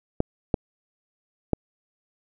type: clicks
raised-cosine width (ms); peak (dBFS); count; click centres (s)
2; -7; 3; 0.204 / 0.542 / 1.533
effects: none